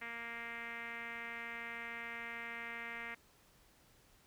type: tone with low-pass filter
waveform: 5% pulse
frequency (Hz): 233.1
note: A#3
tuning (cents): 0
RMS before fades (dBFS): -45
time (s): 0.01-3.15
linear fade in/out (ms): 10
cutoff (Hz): 2100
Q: 4.4
effects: pink hiss -67 dBFS RMS until 4.26 s